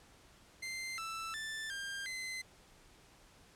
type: tone with pitch steps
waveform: sawtooth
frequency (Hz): 2083 / 1325 / 1765 / 1598 / 2053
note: C7 / E6 / A6 / G6 / C7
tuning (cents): -8 / +9 / +5 / +33 / -33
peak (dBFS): -36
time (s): 0.62-2.42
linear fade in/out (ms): 10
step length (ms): 360
effects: pink hiss -62 dBFS RMS until 3.55 s + low-pass 10000 Hz 12 dB/octave